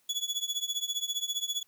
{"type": "tone with tremolo", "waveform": "30% pulse", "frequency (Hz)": 3399, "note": "G#7", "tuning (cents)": 39, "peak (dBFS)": -24, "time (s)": [0.09, 1.63], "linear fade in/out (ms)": 5, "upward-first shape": "triangle", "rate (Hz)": 15, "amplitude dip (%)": 95, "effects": ["white hiss -69 dBFS RMS until 1.67 s", "high-pass 80 Hz 12 dB/octave"]}